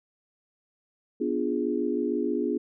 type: chord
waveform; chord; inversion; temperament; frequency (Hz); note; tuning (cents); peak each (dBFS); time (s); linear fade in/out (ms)
sine; B diminished seventh; none; equal; 246.9 / 293.7 / 349.2 / 415.3; B3 / D4 / F4 / Ab4; 0 / 0 / 0 / 0; -30; 1.2-2.58; 10
effects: none